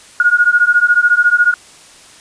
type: beating tone pair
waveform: sine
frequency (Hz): 1432 / 1446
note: F6 / F#6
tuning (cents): +43 / -40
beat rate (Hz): 14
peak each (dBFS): -11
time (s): 0.2-1.54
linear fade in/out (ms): 2
effects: white hiss -41 dBFS RMS until 2.2 s + resampled to 22050 Hz